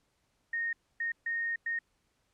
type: tone bursts at uneven times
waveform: sine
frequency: 1851 Hz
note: A#6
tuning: 13 cents flat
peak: -30 dBFS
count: 4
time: 0.53-0.73 / 1-1.12 / 1.26-1.56 / 1.66-1.79 s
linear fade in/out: 5 ms
effects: pink hiss -75 dBFS RMS until 2.33 s + low-pass 10000 Hz 12 dB/octave